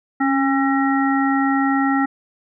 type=harmonic tone with a mistuned harmonic; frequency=270 Hz; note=C#4; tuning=45 cents flat; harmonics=1 / 3 / 5 / 7; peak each=-17 / -22 / -24 / -25 dBFS; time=0.2-2.06 s; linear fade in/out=10 ms; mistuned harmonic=1; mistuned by=+30 cents; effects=none